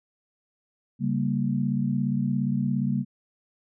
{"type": "chord", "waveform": "sine", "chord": "G diminished", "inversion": "second", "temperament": "equal", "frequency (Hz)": [138.59, 196, 233.1], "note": ["Db3", "G3", "Bb3"], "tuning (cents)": [0, 0, 0], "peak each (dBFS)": -27, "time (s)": [0.99, 3.05], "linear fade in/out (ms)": 50, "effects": []}